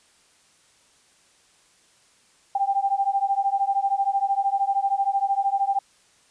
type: beating tone pair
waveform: sine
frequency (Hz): 784 / 797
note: G5 / G5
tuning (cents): 0 / +28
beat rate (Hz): 13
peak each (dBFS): -23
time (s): 2.55-5.79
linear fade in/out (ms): 5
effects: white hiss -59 dBFS RMS until 6.3 s + resampled to 22050 Hz